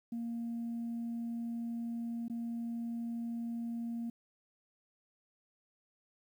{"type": "tone with dropouts", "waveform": "sine", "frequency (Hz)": 233.1, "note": "A#3", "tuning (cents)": 0, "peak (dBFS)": -34, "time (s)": [0.12, 4.1], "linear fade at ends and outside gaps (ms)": 5, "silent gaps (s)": [2.282, 2.298], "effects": ["tanh soft clip ceiling -33 dBFS", "11-bit"]}